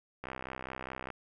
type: click train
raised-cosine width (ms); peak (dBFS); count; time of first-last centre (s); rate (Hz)
0.5; -24; 57; 0.24-1.103; 64.9
effects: none